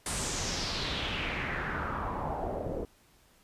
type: noise with low-pass filter sweep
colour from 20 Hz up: pink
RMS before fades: -34 dBFS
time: 0.06-2.85 s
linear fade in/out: 2 ms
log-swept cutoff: 9400 to 470 Hz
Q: 3.3
effects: pink hiss -63 dBFS RMS until 3.43 s + resampled to 32000 Hz